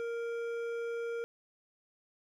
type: tone with hard clipping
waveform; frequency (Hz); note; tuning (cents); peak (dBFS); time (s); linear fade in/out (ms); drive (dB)
triangle; 466.2; A#4; 0; -36; 0-1.24; 0; 13
effects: none